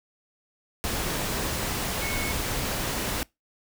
sine tone in noise, 2200 Hz, C#7, 14 cents flat, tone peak -32 dBFS, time 2.02-2.32 s, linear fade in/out 0 ms, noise pink, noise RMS -29 dBFS, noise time 0.84-3.23 s, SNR -6 dB, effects noise-tail reverb RT60 0.2 s tail -24 dB re dry

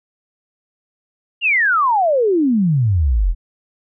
sine exponential sweep, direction down, 2896 to 37.67 Hz, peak -12 dBFS, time 1.41-3.35 s, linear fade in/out 50 ms, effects none

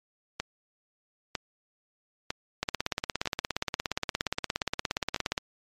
two click trains, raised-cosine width 0.2 ms, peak -13 / -10 dBFS, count 6 / 48, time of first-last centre 0.4-5.162 / 2.63-5.379 s, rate 1.05 / 17.1 Hz, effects MP3 64 kbps

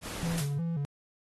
pink noise, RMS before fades -39 dBFS, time 0.01-0.41 s, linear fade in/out 50 ms
triangle tone with vibrato, 154.4 Hz, D#3, 13 cents flat, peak -27 dBFS, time 0.23-0.85 s, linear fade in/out 0 ms, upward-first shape square, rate 2.8 Hz, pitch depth 140 cents each way
white noise with exponential decay, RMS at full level -32 dBFS, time 0.38-0.61 s, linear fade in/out 0 ms, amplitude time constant 49 ms
effects AAC 32 kbps

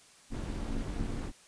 brown noise with amplitude modulation, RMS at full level -31 dBFS, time 0.3-1.32 s, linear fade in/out 50 ms, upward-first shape sine, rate 251 Hz, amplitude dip 80%, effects white hiss -58 dBFS RMS until 1.47 s + resampled to 22050 Hz

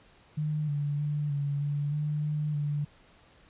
sine tone with pitch steps, 151.9 / 144.9 / 147.8 / 142.4 / 144.7 / 149.7 / 150.5 / 146.5 Hz, D#3 / D3 / D3 / C#3 / D3 / D3 / D3 / D3, -41 / -23 / +11 / +47 / -25 / +33 / +43 / -4 cents, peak -27 dBFS, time 0.37-2.85 s, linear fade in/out 10 ms, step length 310 ms, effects pink hiss -59 dBFS RMS until 3.49 s + resampled to 8000 Hz

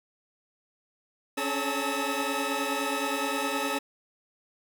20% pulse tone cluster, 273.4 / 283 / 427.4 / 899 / 1294 Hz, C#4 / C#4 / G#4 / A5 / E6, -24 / +36 / +50 / +37 / -32 cents, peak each -29 / -30 / -29 / -30 / -28 dBFS, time 1.37-3.79 s, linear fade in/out 10 ms, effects none

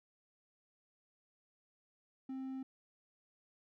triangle tone, 263.9 Hz, C4, 15 cents sharp, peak -38 dBFS, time 2.29-2.63 s, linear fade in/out 5 ms, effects none

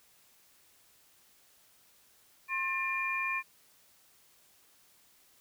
sine tone cluster, 1068 / 1788 / 2402 Hz, C6 / A6 / D7, +35 / +27 / +38 cents, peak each -36 / -38 / -32 dBFS, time 2.48-3.43 s, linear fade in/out 50 ms, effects white hiss -64 dBFS RMS until 5.4 s

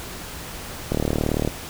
click train, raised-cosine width 2 ms, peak -8 dBFS, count 22, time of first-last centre 0.92-1.476 s, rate 37.8 Hz, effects pink hiss -35 dBFS RMS until 1.69 s

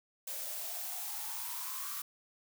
blue noise with high-pass filter sweep, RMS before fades -40 dBFS, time 0.27-2.02 s, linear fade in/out 5 ms, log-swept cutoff 550 to 1200 Hz, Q 9.1, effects none

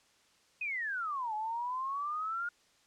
sine exponential two-way sweep, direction down then up, 2556 to 843 to 1434 Hz, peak -33 dBFS, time 0.61-2.49 s, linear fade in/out 5 ms, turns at 1.34 s, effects white hiss -67 dBFS RMS until 2.86 s + low-pass 7000 Hz 12 dB/octave

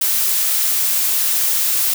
blue noise, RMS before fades -17 dBFS, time 0.01-1.94 s, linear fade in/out 5 ms, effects none

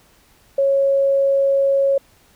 sine tone, 550 Hz, C#5, 14 cents flat, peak -13 dBFS, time 0.58-1.98 s, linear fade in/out 5 ms, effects pink hiss -54 dBFS RMS until 2.35 s

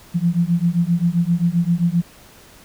sine beating tone pair, 168.1 / 175.7 Hz, E3 / F3, +34 / +11 cents, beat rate 7.6 Hz, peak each -18 dBFS, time 0.14-2.02 s, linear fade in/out 20 ms, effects pink hiss -46 dBFS RMS until 2.64 s

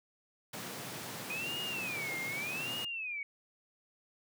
pink high-pass noise, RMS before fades -43 dBFS, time 0.53-2.85 s, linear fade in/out 5 ms, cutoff 110 Hz, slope 48 dB/octave
sine tone with vibrato, 2461 Hz, D#7, 20 cents flat, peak -36 dBFS, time 1.3-3.23 s, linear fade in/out 2 ms, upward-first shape sine, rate 0.84 Hz, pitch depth 260 cents each way
effects none

